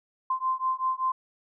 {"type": "beating tone pair", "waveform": "sine", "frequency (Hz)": [1038, 1043.2], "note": ["C6", "C6"], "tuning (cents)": [-14, -5], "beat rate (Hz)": 5.2, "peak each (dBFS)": -28, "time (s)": [0.3, 1.12], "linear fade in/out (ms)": 5, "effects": []}